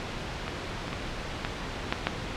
clicks, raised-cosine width 0.3 ms, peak -16 / -20 / -16 / -12 / -8 / -7 dBFS, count 6, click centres 0.48 / 0.881 / 0.93 / 1.449 / 1.925 / 2.07 s, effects pink hiss -35 dBFS RMS until 2.36 s + low-pass 4000 Hz 12 dB/octave

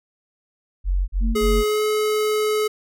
sine tone bursts, 45.77 Hz, F#1, 18 cents flat, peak -17 dBFS, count 3, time 0.84-1.642 s, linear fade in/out 50 ms, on 240 ms, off 41 ms
sine tone, 226.4 Hz, A3, 50 cents sharp, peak -24 dBFS, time 1.2-1.64 s, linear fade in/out 50 ms
square tone with pitch glide, 420.8 to 426.9 Hz, G#4 to G#4, +23 to +48 cents, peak -19 dBFS, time 1.35-2.68 s, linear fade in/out 10 ms, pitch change +25 cents, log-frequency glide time 1.58-1.83 s
effects none

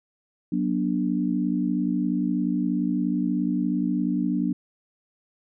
sine chord, B minor, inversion second, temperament equal with one note detuned, 185 / 241.9 / 293.7 Hz, F#3 / B3 / D4, 0 / -36 / 0 cents, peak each -26 dBFS, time 0.52-4.53 s, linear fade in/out 5 ms, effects none

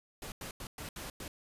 pink noise bursts at uneven times, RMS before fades -43 dBFS, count 6, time 0.22-0.32 / 0.41-0.51 / 0.6-0.67 / 0.78-0.89 / 0.96-1.1 / 1.2-1.28 s, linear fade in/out 2 ms, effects resampled to 32000 Hz

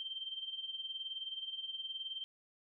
sine tone with tremolo, 3136 Hz, G7, in tune, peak -37 dBFS, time 0-2.24 s, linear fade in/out 0 ms, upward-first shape sine, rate 19 Hz, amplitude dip 70%, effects none

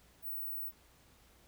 sine tone, 15880 Hz, B9, 8 cents sharp, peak -37 dBFS, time 0.22-0.72 s, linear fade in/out 50 ms, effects added 60 Hz sine -68 dBFS peak until 1.47 s + pink hiss -65 dBFS RMS until 1.47 s

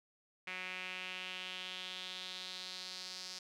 sawtooth tone with band-pass filter sweep, 184.2 Hz, F#3, 7 cents flat, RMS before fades -45 dBFS, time 0.47-3.39 s, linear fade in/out 5 ms, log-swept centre 2300 to 5000 Hz, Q 3.5, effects none

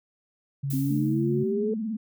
sine tone, 138.8 Hz, C#3, 3 cents sharp, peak -26 dBFS, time 0.63-1.44 s, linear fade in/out 10 ms
violet noise with exponential decay, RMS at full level -35 dBFS, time 0.7-1.53 s, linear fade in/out 5 ms, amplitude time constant 180 ms
sine exponential sweep, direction up, 261.6 to 440 Hz, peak -25 dBFS, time 0.73-1.74 s, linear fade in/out 5 ms
sine tone with vibrato, 219.2 Hz, A3, 6 cents flat, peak -27 dBFS, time 0.9-1.97 s, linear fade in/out 10 ms, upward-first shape sine, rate 18 Hz, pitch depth 94 cents each way
effects none

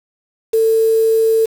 sine tone with quantisation, 446.7 Hz, A4, 26 cents sharp, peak -10 dBFS, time 0.53-1.46 s, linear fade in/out 10 ms, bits 5, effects none

